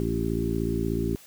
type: harmonic tone with a mistuned harmonic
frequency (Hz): 56.6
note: A1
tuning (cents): +50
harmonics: 1 / 2 / 3 / 4 / 5 / 6 / 7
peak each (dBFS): -32 / -32 / -32 / -32 / -32 / -32 / -32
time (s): 0-1.16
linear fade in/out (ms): 0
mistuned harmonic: 7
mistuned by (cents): -15
effects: white hiss -51 dBFS RMS until 1.26 s